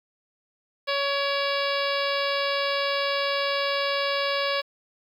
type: harmonic tone with a mistuned harmonic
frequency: 560 Hz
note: C#5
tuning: 18 cents sharp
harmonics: 1 / 2 / 3 / 4 / 5 / 6 / 7 / 8 / 9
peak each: -27 / -30 / -32 / -33 / -34 / -35 / -35 / -36 / -37 dBFS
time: 0.87-4.62 s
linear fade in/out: 20 ms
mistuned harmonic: 4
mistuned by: +49 cents
effects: 9-bit